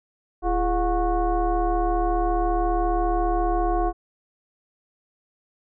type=tone with frequency modulation; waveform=sine; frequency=341.7 Hz; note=F4; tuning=38 cents flat; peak=-19 dBFS; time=0.42-3.93 s; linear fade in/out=50 ms; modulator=379 Hz; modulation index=1.5; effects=none